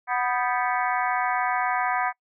harmonic tone with a mistuned harmonic, 246.9 Hz, B3, in tune, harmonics 3 / 4 / 5 / 6 / 7 / 8 / 9, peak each -26 / -28 / -30 / -32 / -33 / -34 / -35 dBFS, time 0.07-2.13 s, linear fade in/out 50 ms, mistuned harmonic 6, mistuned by +100 cents, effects noise-tail reverb RT60 0.1 s tail -24 dB re dry

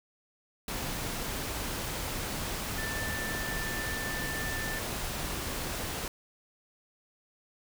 sine tone in noise, 1773 Hz, A6, 13 cents sharp, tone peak -36 dBFS, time 2.78-4.79 s, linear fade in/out 2 ms, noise pink, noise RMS -35 dBFS, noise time 0.68-6.08 s, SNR -4 dB, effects none

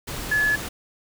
sine tone in noise, 1710 Hz, A6, 50 cents flat, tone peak -18 dBFS, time 0.31-0.56 s, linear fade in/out 10 ms, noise pink, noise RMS -32 dBFS, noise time 0.07-0.69 s, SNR +11 dB, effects none

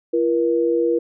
sine tone pair together, 340 / 477.1 Hz, F4 / A#4, -46 / +40 cents, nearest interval tritone, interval 586 cents, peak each -19 / -18 dBFS, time 0.13-0.99 s, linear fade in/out 10 ms, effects none

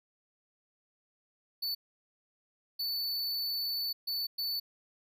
square tone bursts at uneven times, 4487 Hz, C#8, 20 cents sharp, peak -32 dBFS, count 4, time 1.62-1.75 / 2.79-3.93 / 4.07-4.27 / 4.38-4.6 s, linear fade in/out 10 ms, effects none

